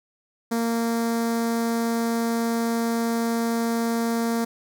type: tone with notch filter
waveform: sawtooth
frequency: 230.9 Hz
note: A#3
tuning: 16 cents flat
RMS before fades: -24 dBFS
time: 0.51-4.45 s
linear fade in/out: 10 ms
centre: 2800 Hz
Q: 1.1
effects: none